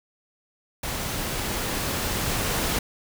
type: noise with level ramp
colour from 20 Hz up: pink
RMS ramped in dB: -30 to -25 dBFS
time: 0.83-2.79 s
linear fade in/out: 5 ms
effects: none